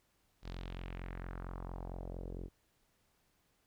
sawtooth tone with low-pass filter sweep, 44.39 Hz, F1, 29 cents sharp, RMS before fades -44 dBFS, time 0.42-2.5 s, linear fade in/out 50 ms, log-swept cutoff 4700 to 370 Hz, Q 2.2, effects pink hiss -75 dBFS RMS until 3.66 s

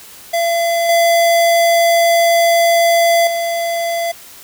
square tone with level steps, 678 Hz, E5, 49 cents sharp, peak -14 / -10 / -17 dBFS, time 0.33-4.12 s, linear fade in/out 10 ms, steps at 0.89 / 3.27 s, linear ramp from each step 2 ms, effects white hiss -38 dBFS RMS until 4.43 s

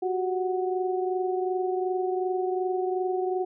sine tone cluster, 367.3 / 390 / 740 Hz, F#4 / G4 / F#5, -13 / -9 / 0 cents, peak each -26 / -34 / -31 dBFS, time 0.02-3.45 s, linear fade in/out 10 ms, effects none

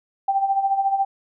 sine tone with tremolo, 784 Hz, G5, in tune, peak -15 dBFS, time 0.28-1.05 s, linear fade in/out 5 ms, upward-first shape sine, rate 14 Hz, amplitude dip 65%, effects none

